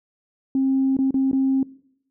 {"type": "tone with dropouts", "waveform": "sine", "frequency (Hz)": 267.1, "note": "C4", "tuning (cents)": 36, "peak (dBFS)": -16, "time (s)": [0.55, 1.63], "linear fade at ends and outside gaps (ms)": 2, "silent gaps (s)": [[0.968, 0.988], [1.108, 1.142], [1.314, 1.33]], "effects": ["noise-tail reverb RT60 0.7 s tail -21 dB re dry", "tanh soft clip ceiling -12 dBFS"]}